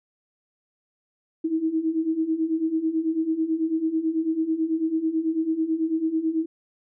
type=beating tone pair; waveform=sine; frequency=315.3 / 324.4 Hz; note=D#4 / E4; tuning=+23 / -28 cents; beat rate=9.1 Hz; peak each=-27 / -23 dBFS; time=1.44-6.46 s; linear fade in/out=10 ms; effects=none